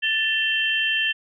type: tone cluster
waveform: sine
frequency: 1760 / 2711 / 3130 Hz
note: A6 / E7 / G7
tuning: 0 / +48 / -3 cents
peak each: -24 dBFS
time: 0.02-1.13 s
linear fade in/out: 20 ms
effects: none